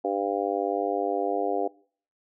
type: harmonic tone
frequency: 99.8 Hz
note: G2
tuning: 32 cents sharp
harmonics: 3 / 4 / 5 / 6 / 7 / 8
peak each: -32 / -30 / -30 / -35 / -29 / -35 dBFS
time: 0.04-1.68 s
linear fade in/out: 10 ms
effects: noise-tail reverb RT60 0.5 s tail -23 dB re dry